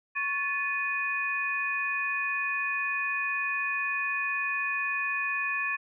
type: tone cluster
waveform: sine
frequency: 1107 / 1741 / 2479 Hz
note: C#6 / A6 / D#7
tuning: -3 / -19 / -7 cents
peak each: -35 / -31 / -30 dBFS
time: 0.15-5.77 s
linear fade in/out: 20 ms
effects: none